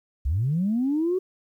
sine linear sweep, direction up, 58.27 to 381 Hz, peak -20 dBFS, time 0.25-1.19 s, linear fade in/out 10 ms, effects tanh soft clip ceiling -16 dBFS + 10-bit

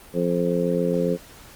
harmonic tone, 87.31 Hz, F2, in tune, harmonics 2 / 3 / 4 / 5 / 6, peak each -24 / -28 / -30 / -25 / -25 dBFS, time 0.13-1.18 s, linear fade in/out 50 ms, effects pink hiss -46 dBFS RMS until 1.55 s + Opus 32 kbps

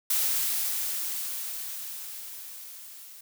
blue noise with level ramp, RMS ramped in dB -25 to -47 dBFS, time 0.1-3.21 s, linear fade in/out 5 ms, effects none

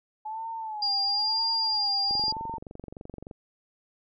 sine tone with vibrato, 852 Hz, G#5, 44 cents sharp, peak -32 dBFS, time 0.25-2.58 s, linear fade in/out 10 ms, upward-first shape sine, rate 1 Hz, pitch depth 110 cents each way
sine tone, 4803 Hz, D8, 38 cents sharp, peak -24 dBFS, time 0.82-2.32 s, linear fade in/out 5 ms
click train, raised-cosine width 2 ms, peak -27 dBFS, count 29, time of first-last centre 2.11-3.312 s, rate 23.3 Hz
effects none

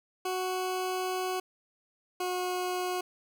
20% pulse tone pair in turn, 370.1 / 363.3 Hz, F#4 / F#4, 0 / -32 cents, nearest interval unison, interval 32 cents, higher first, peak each -25 dBFS, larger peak neither, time 0.25-1.4 / 2.2-3.01 s, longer first, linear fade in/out 5 ms, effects none

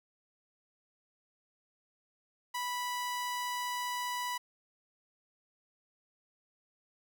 sawtooth tone, 985 Hz, B5, 5 cents flat, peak -30 dBFS, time 2.54-4.38 s, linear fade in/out 10 ms, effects none

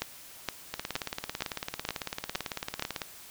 two click trains, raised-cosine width 0.2 ms, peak -15 / -12 dBFS, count 42 / 7, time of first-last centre 0.74-3.018 / 0.02-2.824 s, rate 18 / 2.14 Hz, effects white hiss -49 dBFS RMS until 3.3 s

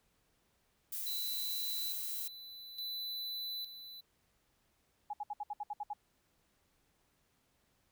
violet noise, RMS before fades -40 dBFS, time 0.92-2.28 s, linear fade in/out 5 ms
square tone with tremolo, 3994 Hz, B7, 19 cents sharp, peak -39 dBFS, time 1.06-4.01 s, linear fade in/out 10 ms, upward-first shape square, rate 0.58 Hz, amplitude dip 65%
sine tone bursts, 830.6 Hz, G#5, in tune, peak -36 dBFS, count 9, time 5.1-5.934 s, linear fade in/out 5 ms, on 34 ms, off 66 ms
effects pink hiss -75 dBFS RMS until 7.91 s

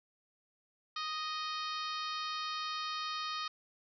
harmonic tone, 622.3 Hz, D#5, in tune, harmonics 2 / 3 / 4 / 5 / 6 / 7 / 8 / 9, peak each -38 / -48 / -47 / -47 / -45 / -45 / -48 / -53 dBFS, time 0.96-3.48 s, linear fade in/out 5 ms, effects none

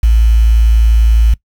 sine tone with quantisation, 55.8 Hz, A1, 25 cents sharp, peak -5 dBFS, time 0.03-1.34 s, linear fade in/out 5 ms, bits 5, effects noise-tail reverb RT60 0.1 s tail -21 dB re dry

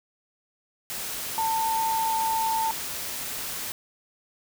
sine tone in noise, 895 Hz, A5, 29 cents sharp, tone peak -23 dBFS, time 1.38-2.71 s, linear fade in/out 0 ms, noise white, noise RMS -33 dBFS, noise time 0.9-3.72 s, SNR +7 dB, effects none

